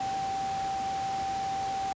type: tone in noise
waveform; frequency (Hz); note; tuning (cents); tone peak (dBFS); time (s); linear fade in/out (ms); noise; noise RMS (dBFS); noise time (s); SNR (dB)
sine; 778; G5; -13; -29; 0-1.93; 5; pink; -40; 0-1.93; +8
effects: high-pass 80 Hz 12 dB/octave + resampled to 16000 Hz